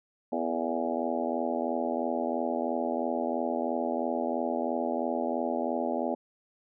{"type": "harmonic tone with a mistuned harmonic", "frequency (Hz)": 83, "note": "E2", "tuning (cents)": 12, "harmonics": [3, 4, 5, 6, 7, 8, 9, 10], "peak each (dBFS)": [-33, -36, -37, -40, -34, -35, -37, -38], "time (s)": [0.32, 6.15], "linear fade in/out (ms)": 5, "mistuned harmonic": 6, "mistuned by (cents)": -49, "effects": []}